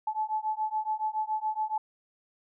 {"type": "beating tone pair", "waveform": "sine", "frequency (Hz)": [861, 868.1], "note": ["A5", "A5"], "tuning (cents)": [-38, -24], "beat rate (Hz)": 7.1, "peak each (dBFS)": -31, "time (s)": [0.07, 1.78], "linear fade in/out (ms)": 5, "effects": []}